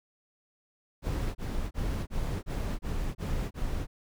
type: noise bursts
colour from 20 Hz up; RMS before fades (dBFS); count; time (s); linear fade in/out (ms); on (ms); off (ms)
brown; -31; 8; 1.02-3.87; 50; 330; 30
effects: none